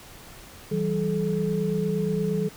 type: tone cluster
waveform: sine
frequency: 163.2 / 191.8 / 430.4 Hz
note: E3 / G3 / A4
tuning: -17 / -37 / -38 cents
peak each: -27 dBFS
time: 0.71-2.49 s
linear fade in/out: 10 ms
effects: pink hiss -46 dBFS RMS until 2.56 s